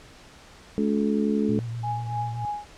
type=harmonic tone; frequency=71.6 Hz; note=D2; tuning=43 cents flat; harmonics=3 / 4 / 5 / 6; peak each=-23 / -27 / -34 / -28 dBFS; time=0.78-1.59 s; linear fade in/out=0 ms
type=tone with vibrato; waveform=sine; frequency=116.54 Hz; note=A#2; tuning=in tune; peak=-29 dBFS; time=1.49-2.45 s; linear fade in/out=0 ms; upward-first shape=sine; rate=8.2 Hz; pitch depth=36 cents each way
type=tone with tremolo; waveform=sine; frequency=830.6 Hz; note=G#5; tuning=in tune; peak=-25 dBFS; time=1.83-2.65 s; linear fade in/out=10 ms; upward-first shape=triangle; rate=3.4 Hz; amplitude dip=90%
effects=pink hiss -49 dBFS RMS until 2.77 s + low-pass 7000 Hz 12 dB/octave